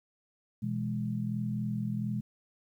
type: chord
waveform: sine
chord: E major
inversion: second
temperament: equal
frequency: 123.47 / 164.81 / 207.7 Hz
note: B2 / E3 / G#3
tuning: 0 / 0 / 0 cents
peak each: -34 / -38 / -33 dBFS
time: 0.62-2.21 s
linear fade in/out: 10 ms
effects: 11-bit